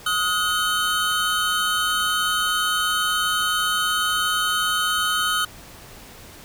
square tone cluster, 1261 / 1444 / 3064 Hz, D#6 / F#6 / G7, +23 / -43 / -40 cents, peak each -25 dBFS, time 0.06-5.45 s, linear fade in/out 5 ms, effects pink hiss -43 dBFS RMS until 6.44 s

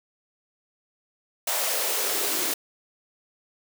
white noise with high-pass filter sweep, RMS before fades -26 dBFS, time 1.47-2.54 s, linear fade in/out 5 ms, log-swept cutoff 670 to 300 Hz, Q 3.2, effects none

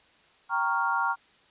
sine chord, G half-diminished seventh, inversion none, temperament equal, 784 / 932.3 / 1108.7 / 1396.9 Hz, G5 / Bb5 / Db6 / F6, 0 / 0 / 0 / 0 cents, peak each -33 / -28 / -30 / -28 dBFS, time 0.49-1.16 s, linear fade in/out 50 ms, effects white hiss -60 dBFS RMS until 1.5 s + resampled to 8000 Hz

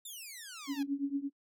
10% pulse exponential sweep, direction down, 3702 to 800 Hz, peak -36 dBFS, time 0.05-0.83 s, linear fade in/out 5 ms
sine tone with tremolo, 280 Hz, C#4, 18 cents sharp, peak -27 dBFS, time 0.67-1.3 s, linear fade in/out 50 ms, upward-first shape triangle, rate 8.7 Hz, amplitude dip 95%
effects noise-tail reverb RT60 0.1 s tail -21 dB re dry

